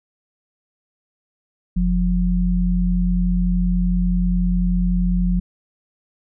sine tone pair together, 44.83 / 178.7 Hz, F1 / F3, +46 / +40 cents, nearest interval 2 octaves, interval 2394 cents, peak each -18 dBFS, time 1.76-5.4 s, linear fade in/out 10 ms, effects none

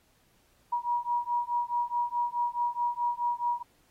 sine beating tone pair, 957 / 961.7 Hz, A#5 / B5, +45 / -46 cents, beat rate 4.7 Hz, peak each -30 dBFS, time 0.72-3.63 s, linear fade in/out 10 ms, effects pink hiss -67 dBFS RMS until 3.9 s + AAC 48 kbps

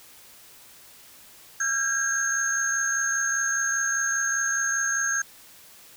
sine tone cluster, 1353 / 1562 / 1627 / 6430 Hz, E6 / G6 / G#6 / G8, +45 / -7 / -36 / +43 cents, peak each -35 / -32 / -26 / -26 dBFS, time 1.6-5.22 s, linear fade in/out 5 ms, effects white hiss -50 dBFS RMS until 5.96 s

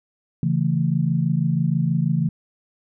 sine chord, A major, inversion first, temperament equal, 138.59 / 164.81 / 220 Hz, C#3 / E3 / A3, 0 / 0 / 0 cents, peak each -22 / -20 / -26 dBFS, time 0.43-2.29 s, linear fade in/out 2 ms, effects none

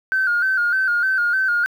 sine tone with vibrato, 1480 Hz, F#6, in tune, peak -15 dBFS, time 0.12-1.66 s, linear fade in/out 0 ms, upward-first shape square, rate 3.3 Hz, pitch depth 67 cents each way, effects tanh soft clip ceiling -11 dBFS + 8-bit

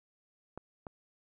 clicks, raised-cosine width 1 ms, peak -28 dBFS, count 2, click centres 0.576 / 0.868 s, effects none

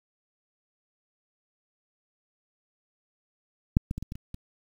clicks, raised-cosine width 5 ms, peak -6 / -17 / -20 / -22 / -23 / -28 / -25 dBFS, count 7, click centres 3.769 / 3.911 / 3.98 / 4.026 / 4.121 / 4.155 / 4.344 s, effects 8-bit

